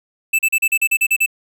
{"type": "tone bursts", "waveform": "square", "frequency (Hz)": 2637, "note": "E7", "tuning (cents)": 0, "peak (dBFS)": -13, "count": 10, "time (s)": [0.33, 1.262], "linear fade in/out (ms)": 10, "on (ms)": 59, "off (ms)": 38, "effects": []}